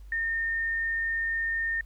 sine tone, 1824 Hz, A#6, 38 cents flat, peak -26 dBFS, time 0.12-1.81 s, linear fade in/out 2 ms, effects added 50 Hz sine -43 dBFS peak until 1.85 s + pink hiss -66 dBFS RMS until 1.85 s

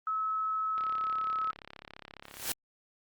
sine tone, 1293 Hz, E6, 34 cents flat, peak -29 dBFS, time 0.07-1.51 s, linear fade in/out 2 ms
click train, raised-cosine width 0.3 ms, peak -29 dBFS, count 61, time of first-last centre 0.78-2.514 s, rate 34.6 Hz
white noise with exponential growth, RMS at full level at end -29 dBFS, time 2.23-2.52 s, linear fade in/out 2 ms, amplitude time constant 63 ms
effects Opus 32 kbps

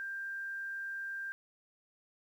sine tone, 1587 Hz, G6, 21 cents sharp, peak -37 dBFS, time 0-1.32 s, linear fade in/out 0 ms, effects 11-bit

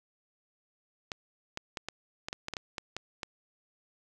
clicks, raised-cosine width 0.2 ms, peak -18 dBFS, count 12, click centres 1.118 / 1.574 / 1.772 / 1.886 / 2.285 / 2.329 / 2.484 / 2.537 / 2.568 / 2.782 / 2.966 / 3.232 s, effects none

